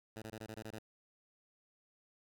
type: tone bursts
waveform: 10% pulse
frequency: 110 Hz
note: A2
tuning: in tune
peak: -36 dBFS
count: 8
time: 0.16-0.787 s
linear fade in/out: 5 ms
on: 60 ms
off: 21 ms
effects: none